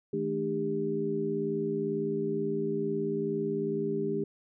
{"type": "tone cluster", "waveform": "sine", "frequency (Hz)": [159.1, 217.3, 299.5, 398.9], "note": ["D#3", "A3", "D4", "G4"], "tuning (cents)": [39, -21, 34, 30], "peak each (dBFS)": [-37, -35, -36, -30], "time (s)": [0.13, 4.24], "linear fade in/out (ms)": 5, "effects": []}